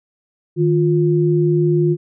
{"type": "tone pair together", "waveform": "sine", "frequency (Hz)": [154.29, 351.5], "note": ["D#3", "F4"], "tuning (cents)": [-14, 11], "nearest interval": "octave + major second", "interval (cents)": 1425, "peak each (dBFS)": -15, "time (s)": [0.56, 1.97], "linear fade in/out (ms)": 50, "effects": []}